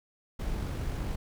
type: noise with amplitude modulation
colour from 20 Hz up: brown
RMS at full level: -32 dBFS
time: 0.39-1.16 s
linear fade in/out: 10 ms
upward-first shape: sine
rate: 47.6 Hz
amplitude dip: 25%
effects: none